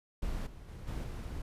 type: noise with level steps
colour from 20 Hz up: brown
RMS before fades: -36 / -49 / -45 / -37 / -40 dBFS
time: 0.22-1.42 s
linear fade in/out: 5 ms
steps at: 0.46 / 0.68 / 0.87 / 1.03 s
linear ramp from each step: 10 ms
effects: resampled to 32000 Hz